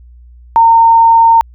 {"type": "tone", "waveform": "sine", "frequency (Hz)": 915, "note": "A#5", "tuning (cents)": -32, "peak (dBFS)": -3, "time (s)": [0.56, 1.41], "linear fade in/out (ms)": 0, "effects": ["added 60 Hz sine -35 dBFS peak until 1.54 s"]}